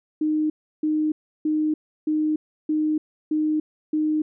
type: tone bursts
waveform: sine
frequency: 307.7 Hz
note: D#4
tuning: 19 cents flat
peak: -19 dBFS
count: 7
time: 0.21-4.22 s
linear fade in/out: 5 ms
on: 290 ms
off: 330 ms
effects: none